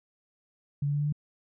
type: tone with pitch steps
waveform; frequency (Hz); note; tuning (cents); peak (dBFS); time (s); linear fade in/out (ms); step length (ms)
sine; 142.8 / 144.21 / 145.63 / 147.07 / 148.52; D3 / D3 / D3 / D3 / D3; -48 / -31 / -14 / +3 / +20; -25; 0.82-1.125; 5; 61
effects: none